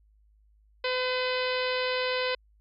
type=harmonic tone with a mistuned harmonic; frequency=507 Hz; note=B4; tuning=45 cents sharp; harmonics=1 / 2 / 3 / 4 / 5 / 6 / 7 / 8 / 9 / 10; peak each=-29 / -35 / -36 / -36 / -36 / -38 / -41 / -38 / -44 / -44 dBFS; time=0.84-2.35 s; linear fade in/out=5 ms; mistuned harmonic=10; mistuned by=-18 cents; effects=added 52 Hz sine -59 dBFS peak until 2.6 s